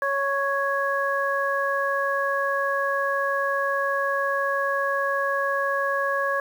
harmonic tone, 554.4 Hz, C#5, in tune, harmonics 1 / 2 / 3, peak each -26 / -26 / -26 dBFS, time 0.02-6.4 s, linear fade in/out 2 ms, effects 8-bit

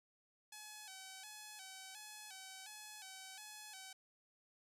5% pulse tone with vibrato, 805 Hz, G5, 46 cents sharp, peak -39 dBFS, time 0.52-3.93 s, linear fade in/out 5 ms, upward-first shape square, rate 1.4 Hz, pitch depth 94 cents each way, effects none

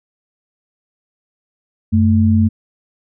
sine tone pair together, 93.03 / 220.3 Hz, F#2 / A3, +10 / +2 cents, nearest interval octave + minor third, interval 1492 cents, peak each -12 dBFS, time 1.92-2.49 s, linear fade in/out 20 ms, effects none

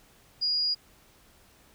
sine tone, 4872 Hz, D#8, 37 cents flat, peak -24 dBFS, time 0.41-0.75 s, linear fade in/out 20 ms, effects pink hiss -59 dBFS RMS until 1.74 s

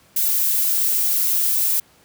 violet noise with high-pass filter sweep, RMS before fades -19 dBFS, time 0.16-1.8 s, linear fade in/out 5 ms, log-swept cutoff 220 to 500 Hz, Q 5.1, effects pink hiss -54 dBFS RMS until 2.04 s + high-pass 80 Hz 12 dB/octave

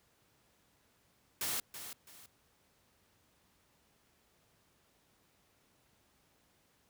white noise with echo, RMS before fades -36 dBFS, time 1.41-1.6 s, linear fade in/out 2 ms, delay 330 ms, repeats 2, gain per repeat -10 dB, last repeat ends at 2.26 s, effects pink hiss -71 dBFS RMS until 6.89 s + high-pass 60 Hz 12 dB/octave

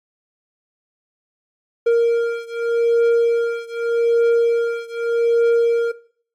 triangle beating tone pair, 466.2 / 467.03 Hz, A#4 / A#4, 0 / +3 cents, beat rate 0.83 Hz, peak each -15 / -16 dBFS, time 1.86-5.92 s, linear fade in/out 10 ms, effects noise-tail reverb RT60 0.5 s tail -18 dB re dry + AAC 64 kbps

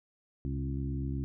harmonic tone with a mistuned harmonic, 68.3 Hz, C#2, 25 cents flat, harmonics 1 / 2 / 3 / 4 / 5, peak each -35 / -35 / -43 / -39 / -45 dBFS, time 0.45-1.24 s, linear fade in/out 0 ms, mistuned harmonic 2, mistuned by -39 cents, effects none

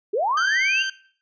sine linear sweep, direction up, 367.4 to 2860 Hz, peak -19 dBFS, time 0.13-0.83 s, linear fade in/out 10 ms
sawtooth tone, 1561 Hz, G6, 8 cents flat, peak -20 dBFS, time 0.37-0.9 s, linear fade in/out 5 ms
effects noise-tail reverb RT60 0.5 s tail -18 dB re dry + resampled to 16000 Hz

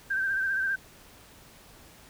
sine tone with vibrato, 1568 Hz, G6, in tune, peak -25 dBFS, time 0.1-0.76 s, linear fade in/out 10 ms, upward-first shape sine, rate 15 Hz, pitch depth 45 cents each way, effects pink hiss -53 dBFS RMS until 2.09 s

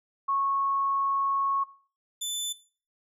sine / 20% pulse tone pair in turn, 1100 / 3514 Hz, C#6 / A7, -14 / -3 cents, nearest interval octave + minor sixth, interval 2011 cents, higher second, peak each -24 dBFS, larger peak neither, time 0.28-1.64 / 2.21-2.53 s, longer first, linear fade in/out 10 ms, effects noise-tail reverb RT60 0.4 s tail -17 dB re dry

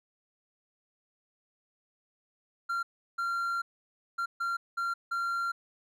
triangle tone bursts at uneven times, 1379 Hz, F6, 22 cents flat, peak -27 dBFS, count 6, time 2.69-2.83 / 3.18-3.62 / 4.18-4.26 / 4.4-4.57 / 4.77-4.94 / 5.11-5.52 s, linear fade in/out 10 ms, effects none

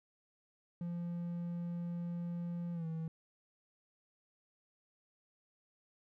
triangle tone with pitch glide, 172.6 to 161.97 Hz, F3 to E3, -20 to -30 cents, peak -35 dBFS, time 0.81-3.08 s, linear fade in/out 2 ms, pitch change -110 cents, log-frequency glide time 2.73-2.86 s, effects none

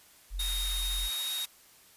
sine tone, 44.67 Hz, F1, 40 cents sharp, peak -32 dBFS, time 0.3-1.1 s, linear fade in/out 50 ms
white high-pass noise, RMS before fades -38 dBFS, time 0.39-1.46 s, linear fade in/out 10 ms, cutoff 990 Hz, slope 12 dB/octave
square tone with pitch glide, 3729 to 3753 Hz, A#7 to A#7, 0 to +11 cents, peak -33 dBFS, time 0.39-1.45 s, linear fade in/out 5 ms, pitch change +11 cents, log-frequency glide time 1-1.05 s
effects white hiss -58 dBFS RMS until 1.96 s + resampled to 32000 Hz

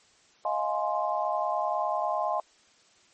sine chord, F minor seventh, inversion third, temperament just, 628.6 / 698.5 / 838.1 / 1047.7 Hz, Eb5 / F5 / Ab5 / C6, +18 / 0 / +16 / +2 cents, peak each -31 dBFS, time 0.45-2.4 s, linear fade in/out 2 ms, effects white hiss -61 dBFS RMS until 3.13 s + MP3 32 kbps

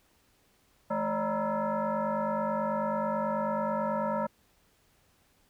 sine tone with frequency modulation, 167.4 Hz, E3, 27 cents sharp, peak -27 dBFS, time 0.9-4.27 s, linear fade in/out 10 ms, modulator 384 Hz, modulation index 2.7, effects pink hiss -67 dBFS RMS until 5.49 s

